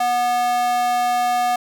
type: tone with high-pass filter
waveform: square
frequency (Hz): 243.6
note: B3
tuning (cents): -24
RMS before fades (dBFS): -19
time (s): 0-1.56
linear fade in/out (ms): 5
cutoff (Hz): 770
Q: 3.8
effects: none